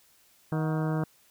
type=harmonic tone with a mistuned harmonic; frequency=157.4 Hz; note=D#3; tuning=20 cents sharp; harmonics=1 / 2 / 3 / 4 / 5 / 6 / 7 / 8 / 9 / 10; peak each=-27 / -33 / -37 / -39 / -41 / -43 / -44 / -45 / -46 / -47 dBFS; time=0.52-1.04 s; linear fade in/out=2 ms; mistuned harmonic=5; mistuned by=-92 cents; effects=white hiss -62 dBFS RMS until 1.3 s